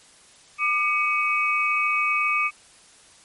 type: tone cluster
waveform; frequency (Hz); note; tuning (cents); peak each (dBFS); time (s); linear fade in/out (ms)
sine; 1201 / 2250 / 2544; D6 / C#7 / D#7; +38 / +25 / +38; -24; 0.58-2.51; 50
effects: white hiss -52 dBFS RMS until 3.24 s + MP3 48 kbps